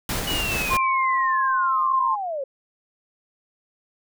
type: noise with tremolo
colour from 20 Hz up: pink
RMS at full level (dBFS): -26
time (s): 0.09-0.77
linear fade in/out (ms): 2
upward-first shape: square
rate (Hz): 4.7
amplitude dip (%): 25
type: linear sweep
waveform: sine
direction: down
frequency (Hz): 2955 to 520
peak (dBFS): -25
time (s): 0.27-2.44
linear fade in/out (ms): 5
type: tone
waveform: sine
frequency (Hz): 1055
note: C6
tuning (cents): +14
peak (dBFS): -19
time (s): 0.7-2.16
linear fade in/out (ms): 20
effects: none